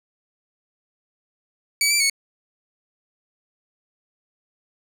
15% pulse tone with pitch steps, 2281 / 2337 / 2214 Hz, C#7 / D7 / C#7, +49 / -9 / -3 cents, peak -10 dBFS, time 1.81-2.098 s, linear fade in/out 2 ms, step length 96 ms, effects none

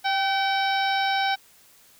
harmonic tone with a mistuned harmonic, 766 Hz, G5, 40 cents flat, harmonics 1 / 2 / 3 / 4 / 5 / 6 / 7, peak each -23 / -28 / -31 / -34 / -32 / -40 / -35 dBFS, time 0.04-1.36 s, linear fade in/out 20 ms, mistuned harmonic 1, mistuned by +40 cents, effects white hiss -55 dBFS RMS until 1.99 s

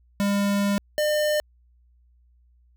square tone pair in turn, 201.2 / 602.9 Hz, G3 / D5, +45 / +45 cents, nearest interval octave + perfect fifth, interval 1900 cents, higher second, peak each -21 dBFS, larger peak neither, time 0.2-0.78 / 0.98-1.4 s, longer first, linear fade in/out 0 ms, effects added 60 Hz sine -56 dBFS peak until 2.76 s

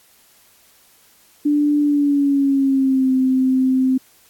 sine tone with pitch glide, 293.7 to 260.1 Hz, D4 to C4, 0 to -10 cents, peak -13 dBFS, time 1.45-3.98 s, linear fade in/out 10 ms, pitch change -210 cents, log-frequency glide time 1.8-3.12 s, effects white hiss -53 dBFS RMS until 4.29 s + AAC 64 kbps

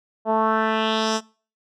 10% pulse tone with low-pass filter sweep, 220 Hz, A3, in tune, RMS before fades -21 dBFS, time 0.25-1.21 s, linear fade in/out 50 ms, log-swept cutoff 720 to 7000 Hz, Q 2.4, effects noise-tail reverb RT60 0.4 s tail -24 dB re dry

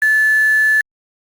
sine tone with quantisation, 1737 Hz, A6, 23 cents flat, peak -10 dBFS, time 0.02-0.81 s, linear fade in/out 2 ms, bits 5, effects Opus 48 kbps

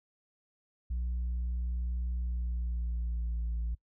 sine tone with pitch glide, 60.5 to 57.17 Hz, B1 to A#1, -35 to -33 cents, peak -28 dBFS, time 0.9-3.75 s, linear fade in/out 10 ms, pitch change -98 cents, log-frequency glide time 2.18-3.5 s, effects noise-tail reverb RT60 0.1 s tail -25 dB re dry + tanh soft clip ceiling -29 dBFS

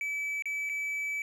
triangle tone with dropouts, 2300 Hz, D7, 37 cents flat, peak -29 dBFS, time 0.01-1.22 s, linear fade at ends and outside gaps 1 ms, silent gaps 0.423-0.456 / 0.692-0.696 s, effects none

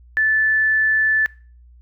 sine tone, 1749 Hz, A6, 11 cents flat, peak -14 dBFS, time 0.17-1.26 s, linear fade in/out 0 ms, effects noise-tail reverb RT60 0.4 s tail -22 dB re dry + added 60 Hz sine -44 dBFS peak until 1.81 s

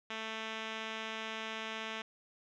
5% pulse tone with low-pass filter, 221 Hz, A3, 8 cents sharp, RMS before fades -41 dBFS, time 0.1-2.02 s, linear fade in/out 5 ms, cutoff 3800 Hz, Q 2.4, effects none

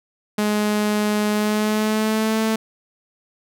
sawtooth tone with pitch glide, 210 to 220.8 Hz, G#3 to A3, +19 to +6 cents, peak -14 dBFS, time 0.38-2.56 s, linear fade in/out 5 ms, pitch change +87 cents, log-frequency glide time 1.32-2.41 s, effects none

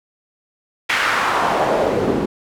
pink noise with band-pass filter sweep, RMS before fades -18 dBFS, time 0.89-2.26 s, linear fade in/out 10 ms, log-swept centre 2000 to 290 Hz, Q 1.8, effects none

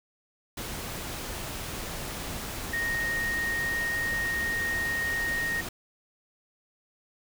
sine tone in noise, 1860 Hz, A#6, 4 cents flat, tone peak -27 dBFS, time 2.73-5.61 s, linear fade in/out 5 ms, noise pink, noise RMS -36 dBFS, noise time 0.57-5.69 s, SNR +6 dB, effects none

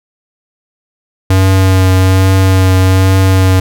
square tone with vibrato, 94.4 Hz, F#2, 35 cents sharp, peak -6 dBFS, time 1.3-3.6 s, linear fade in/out 5 ms, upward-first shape triangle, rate 1.2 Hz, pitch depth 19 cents each way, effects none

